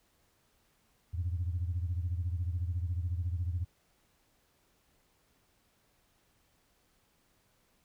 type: beating tone pair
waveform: sine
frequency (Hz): 85 / 99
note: F2 / G2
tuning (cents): -46 / +18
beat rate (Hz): 14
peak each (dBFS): -31 / -36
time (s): 1.13-3.65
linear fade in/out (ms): 20
effects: tanh soft clip ceiling -25 dBFS + pink hiss -71 dBFS RMS until 7.84 s